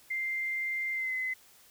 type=tone with pitch glide; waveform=sine; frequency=2093 to 2039 Hz; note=C7 to C7; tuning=0 to -45 cents; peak=-30 dBFS; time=0.1-1.34 s; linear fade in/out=10 ms; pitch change=-45 cents; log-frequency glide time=0.93-1.14 s; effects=white hiss -59 dBFS RMS until 1.7 s